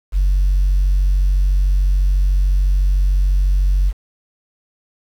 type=tone; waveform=sine; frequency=46.92 Hz; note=F#1; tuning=25 cents sharp; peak=-10 dBFS; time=0.12-3.93 s; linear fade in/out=50 ms; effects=tanh soft clip ceiling -9 dBFS + 7-bit